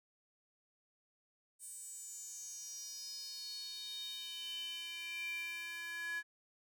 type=tone with high-pass filter sweep; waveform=square; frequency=337.4 Hz; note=E4; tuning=40 cents sharp; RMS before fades=-45 dBFS; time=1.59-6.23 s; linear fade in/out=50 ms; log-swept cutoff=8700 to 1700 Hz; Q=7.5; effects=none